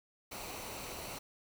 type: noise with comb filter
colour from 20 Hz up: pink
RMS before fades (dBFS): -44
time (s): 0.31-1.19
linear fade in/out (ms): 10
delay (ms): 0.59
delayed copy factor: -0.5
effects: none